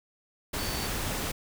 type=tone in noise; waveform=sine; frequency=4525 Hz; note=C#8; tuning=35 cents sharp; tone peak=-39 dBFS; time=0.58-0.87 s; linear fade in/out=10 ms; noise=pink; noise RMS=-32 dBFS; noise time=0.53-1.32 s; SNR=-10 dB; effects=none